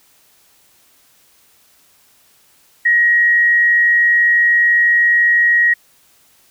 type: tone with frequency modulation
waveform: sine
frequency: 1894 Hz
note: A#6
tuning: 27 cents sharp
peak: -9 dBFS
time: 2.85-5.74 s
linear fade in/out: 10 ms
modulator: 126 Hz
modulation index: 0.21
effects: white hiss -53 dBFS RMS until 6.5 s